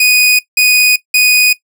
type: tone bursts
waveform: sawtooth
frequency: 2483 Hz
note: D#7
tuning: 4 cents flat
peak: -3 dBFS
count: 3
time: 0-1.53 s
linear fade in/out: 5 ms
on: 390 ms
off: 180 ms
effects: noise-tail reverb RT60 0.1 s tail -17 dB re dry